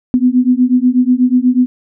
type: beating tone pair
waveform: sine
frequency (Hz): 246.6 / 254.8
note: B3 / C4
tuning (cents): -2 / -46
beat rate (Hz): 8.2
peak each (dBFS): -11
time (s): 0.14-1.66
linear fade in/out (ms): 0
effects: none